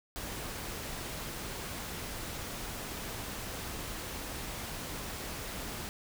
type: noise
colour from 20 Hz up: pink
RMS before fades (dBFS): -40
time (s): 0.16-5.89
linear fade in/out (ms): 0
effects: none